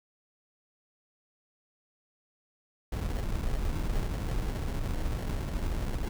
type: noise with sample-and-hold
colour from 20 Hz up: brown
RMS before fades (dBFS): -31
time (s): 2.92-6.09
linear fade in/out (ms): 5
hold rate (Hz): 1225
effects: none